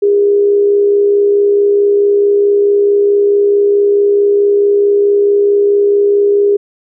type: tone with amplitude modulation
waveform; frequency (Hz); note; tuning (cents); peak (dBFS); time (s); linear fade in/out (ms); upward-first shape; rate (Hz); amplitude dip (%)
sine; 406.2; G#4; -38; -5; 0.02-6.57; 10; sine; 64.6; 35
effects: none